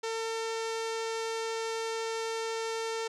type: tone with low-pass filter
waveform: sawtooth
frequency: 451 Hz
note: A4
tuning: 43 cents sharp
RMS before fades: -34 dBFS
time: 0.03-3.08 s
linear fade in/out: 10 ms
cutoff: 6900 Hz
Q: 1.4
effects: none